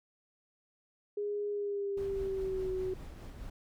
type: tone with pitch glide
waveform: sine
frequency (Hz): 412 to 373.5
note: G#4 to F#4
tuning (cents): -14 to +16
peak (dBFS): -32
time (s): 1.17-2.94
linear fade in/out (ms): 5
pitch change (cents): -170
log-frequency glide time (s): 1.5-2.72
type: noise with tremolo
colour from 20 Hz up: brown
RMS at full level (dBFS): -43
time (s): 1.97-3.5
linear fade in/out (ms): 5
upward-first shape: sine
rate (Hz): 4.9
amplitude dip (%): 30
effects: none